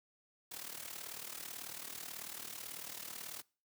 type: noise with amplitude modulation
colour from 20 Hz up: white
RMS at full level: -43 dBFS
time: 0.51-3.42 s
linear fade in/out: 10 ms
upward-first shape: sine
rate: 38.2 Hz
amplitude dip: 75%
effects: noise-tail reverb RT60 0.4 s tail -25 dB re dry + high-pass 100 Hz 12 dB/octave